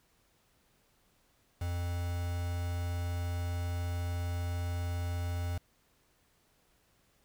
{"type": "tone with quantisation", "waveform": "triangle", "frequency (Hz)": 87.31, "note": "F2", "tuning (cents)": 0, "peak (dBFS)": -30, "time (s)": [1.61, 5.58], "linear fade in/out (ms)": 5, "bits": 7, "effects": ["pink hiss -70 dBFS RMS until 7.24 s"]}